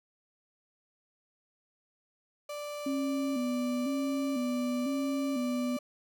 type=tone; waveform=35% pulse; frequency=587.3 Hz; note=D5; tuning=in tune; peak=-35 dBFS; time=2.49-5.79 s; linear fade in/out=5 ms
type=tone with vibrato; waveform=sine; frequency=260 Hz; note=C4; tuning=11 cents flat; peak=-29 dBFS; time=2.86-5.77 s; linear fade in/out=5 ms; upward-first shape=square; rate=1 Hz; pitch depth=80 cents each way
effects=none